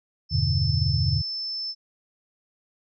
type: tone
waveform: sine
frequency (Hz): 5280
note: E8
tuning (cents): +2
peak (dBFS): -28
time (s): 0.29-1.75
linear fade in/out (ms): 50
type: chord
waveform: sine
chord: E minor seventh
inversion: none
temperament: equal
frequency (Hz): 82.41 / 98 / 123.47 / 146.83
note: E2 / G2 / B2 / D3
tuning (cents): 0 / 0 / 0 / 0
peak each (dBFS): -26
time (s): 0.31-1.22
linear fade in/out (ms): 20
effects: none